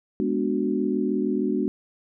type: chord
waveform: sine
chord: G# half-diminished seventh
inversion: none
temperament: equal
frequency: 207.7 / 246.9 / 293.7 / 370 Hz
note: G#3 / B3 / D4 / F#4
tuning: 0 / 0 / 0 / 0 cents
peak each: -27 dBFS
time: 0.2-1.68 s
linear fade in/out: 0 ms
effects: none